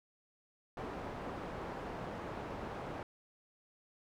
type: low-pass noise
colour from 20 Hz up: white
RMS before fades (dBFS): -43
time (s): 0.77-3.03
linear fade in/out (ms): 2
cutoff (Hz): 820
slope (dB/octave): 12
effects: none